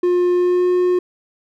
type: tone with pitch glide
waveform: triangle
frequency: 356 to 360.1 Hz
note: F4 to F#4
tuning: +33 to -47 cents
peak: -11 dBFS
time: 0.03-0.99 s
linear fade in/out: 5 ms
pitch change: +20 cents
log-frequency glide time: 0.34-0.67 s
effects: none